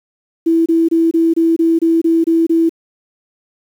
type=tone bursts; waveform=sine; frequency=329.6 Hz; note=E4; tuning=in tune; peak=-9 dBFS; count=10; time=0.46-2.694 s; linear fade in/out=10 ms; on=200 ms; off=26 ms; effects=7-bit